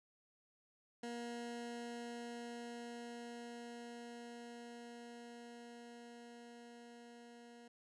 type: tone with level ramp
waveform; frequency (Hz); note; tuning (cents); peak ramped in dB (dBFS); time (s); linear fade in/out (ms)
20% pulse; 237.2; A#3; +30; -38 to -51; 1.03-7.68; 5
effects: resampled to 22050 Hz